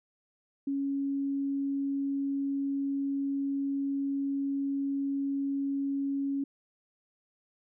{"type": "tone", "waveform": "sine", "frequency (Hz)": 277.2, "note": "C#4", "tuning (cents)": 0, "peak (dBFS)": -28, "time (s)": [0.67, 6.44], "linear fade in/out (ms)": 5, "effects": []}